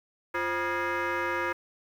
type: tone with frequency modulation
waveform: sine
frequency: 348.6 Hz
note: F4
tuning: 3 cents flat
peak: -25 dBFS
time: 0.34-1.53 s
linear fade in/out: 10 ms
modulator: 437 Hz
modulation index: 4
effects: tanh soft clip ceiling -24 dBFS + 9-bit